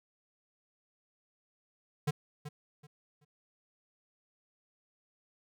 square tone with echo, 148.2 Hz, D3, 16 cents sharp, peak -28 dBFS, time 2.07-2.11 s, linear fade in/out 10 ms, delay 380 ms, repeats 3, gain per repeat -12 dB, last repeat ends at 3.25 s, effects none

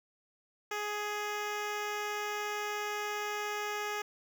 10% pulse tone with notch filter, 417.1 Hz, G#4, 7 cents sharp, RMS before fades -36 dBFS, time 0.71-4.02 s, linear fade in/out 5 ms, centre 10000 Hz, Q 1.3, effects none

